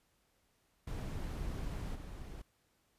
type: noise with level steps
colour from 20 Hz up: brown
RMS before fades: -40 / -46 dBFS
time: 0.87-2.42 s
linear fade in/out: 5 ms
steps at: 1.94 s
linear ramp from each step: 20 ms
effects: pink hiss -75 dBFS RMS until 2.98 s + resampled to 32000 Hz